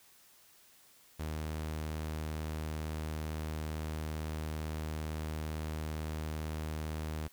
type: tone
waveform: sawtooth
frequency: 77.78 Hz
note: D#2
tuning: in tune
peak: -32 dBFS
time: 1.19-7.28 s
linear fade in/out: 10 ms
effects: white hiss -62 dBFS RMS until 7.32 s